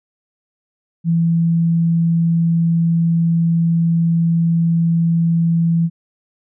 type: tone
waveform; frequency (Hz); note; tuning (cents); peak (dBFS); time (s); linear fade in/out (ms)
sine; 166.9; E3; +22; -12; 1.04-5.9; 50
effects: none